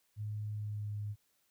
sine tone with pitch glide, 105.7 to 104.06 Hz, G#2 to G#2, +31 to +4 cents, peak -36 dBFS, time 0.16-1.16 s, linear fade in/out 50 ms, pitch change -27 cents, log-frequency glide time 0.51-0.93 s, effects white hiss -75 dBFS RMS until 1.5 s

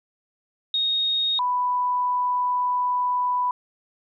sine tone pair in turn, 3729 / 990.8 Hz, A#7 / B5, 0 / +5 cents, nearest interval octave + major seventh, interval 2295 cents, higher first, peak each -20 dBFS, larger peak neither, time 0.74-1.39 / 1.39-3.51 s, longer second, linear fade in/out 2 ms, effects none

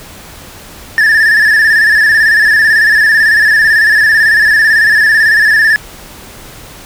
triangle tone with vibrato, 1751 Hz, A6, 9 cents flat, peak -3 dBFS, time 0.98-5.76 s, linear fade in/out 0 ms, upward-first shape square, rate 18 Hz, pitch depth 50 cents each way, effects pink hiss -32 dBFS RMS until 6.85 s

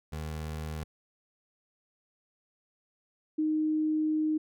25% pulse / sine tone pair in turn, 77.78 / 309.8 Hz, D#2 / D#4, 0 / -7 cents, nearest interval 2 octaves, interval 2393 cents, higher second, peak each -31 / -25 dBFS, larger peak second, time 0.12-0.84 / 3.38-4.38 s, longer second, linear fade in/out 10 ms, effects none

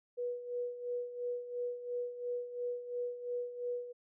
sine tone with tremolo, 487.5 Hz, B4, 23 cents flat, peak -33 dBFS, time 0.17-3.93 s, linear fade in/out 20 ms, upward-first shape sine, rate 2.9 Hz, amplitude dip 70%, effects none

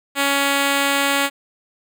5% pulse tone, 279.5 Hz, C#4, 14 cents sharp, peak -5 dBFS, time 0.15-1.3 s, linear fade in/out 50 ms, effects none

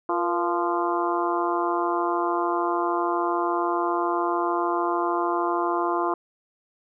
harmonic tone with a mistuned harmonic, 173.2 Hz, F3, 14 cents flat, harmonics 2 / 3 / 4 / 5 / 6 / 7 / 8, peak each -26 / -35 / -29 / -31 / -27 / -31 / -38 dBFS, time 0.09-6.14 s, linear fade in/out 2 ms, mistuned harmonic 3, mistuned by -140 cents, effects none

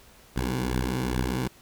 10% pulse beating tone pair, 62.4 / 64.8 Hz, B1 / C2, +19 / -16 cents, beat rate 2.4 Hz, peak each -19 / -22 dBFS, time 0.36-1.48 s, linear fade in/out 5 ms, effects pink hiss -54 dBFS RMS until 1.61 s

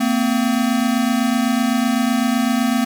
square tone pair together, 227.8 / 255.7 Hz, A#3 / C4, -40 / -40 cents, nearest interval major second, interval 200 cents, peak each -19 dBFS, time 0-2.85 s, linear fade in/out 10 ms, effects none

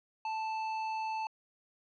triangle tone with hard clipping, 880 Hz, A5, in tune, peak -35 dBFS, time 0.25-1.27 s, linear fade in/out 2 ms, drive 14 dB, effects low-pass 5000 Hz 12 dB/octave

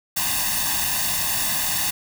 white noise with comb filter, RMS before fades -23 dBFS, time 0.16-1.91 s, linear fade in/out 10 ms, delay 1.1 ms, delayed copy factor +0.95, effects none

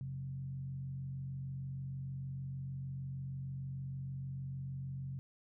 sine tone with frequency modulation, 133.9 Hz, C3, 40 cents sharp, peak -39 dBFS, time 0.01-5.19 s, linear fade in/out 0 ms, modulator 46.5 Hz, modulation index 0.48, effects none

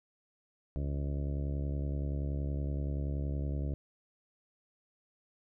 harmonic tone, 70.6 Hz, C#2, 32 cents sharp, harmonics 1 / 2 / 3 / 4 / 5 / 6 / 7 / 8 / 9, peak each -33 / -37 / -47 / -44 / -49 / -53 / -52 / -52 / -53 dBFS, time 0.76-3.74 s, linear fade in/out 0 ms, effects none

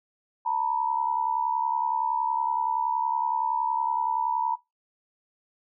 sine tone pair together, 899.3 / 970 Hz, A5 / B5, +38 / -31 cents, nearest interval minor second, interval 131 cents, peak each -26 dBFS, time 0.45-4.56 s, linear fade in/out 20 ms, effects noise-tail reverb RT60 0.2 s tail -20 dB re dry

